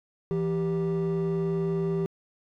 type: tone pair together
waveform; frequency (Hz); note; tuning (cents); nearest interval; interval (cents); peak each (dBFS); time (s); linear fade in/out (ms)
triangle; 166.14 / 392.2; E3 / G4; +14 / +1; octave + minor third; 1487; -24; 0.31-2.06; 0
effects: tanh soft clip ceiling -20 dBFS